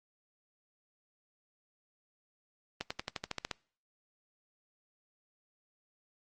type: accelerating click train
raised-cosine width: 0.2 ms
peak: -17 dBFS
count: 10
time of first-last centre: 2.81-3.513 s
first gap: 95 ms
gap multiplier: 0.95
effects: noise-tail reverb RT60 0.5 s tail -25 dB re dry + Opus 24 kbps